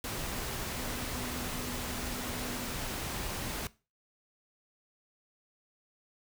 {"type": "tone in noise", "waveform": "sine", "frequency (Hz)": 246.9, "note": "B3", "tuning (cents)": 0, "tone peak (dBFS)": -43, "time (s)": [0.78, 2.73], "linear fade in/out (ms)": 2, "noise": "pink", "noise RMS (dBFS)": -37, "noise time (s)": [0.04, 3.67], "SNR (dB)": -9, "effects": ["noise-tail reverb RT60 0.3 s tail -19 dB re dry"]}